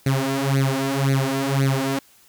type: tone with flanger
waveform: sawtooth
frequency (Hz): 135.8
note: C#3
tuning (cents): -35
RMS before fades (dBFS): -21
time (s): 0.06-1.99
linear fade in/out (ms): 5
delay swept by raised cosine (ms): 0.47 to 4.47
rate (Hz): 1.9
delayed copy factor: +0.9
effects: white hiss -54 dBFS RMS until 2.28 s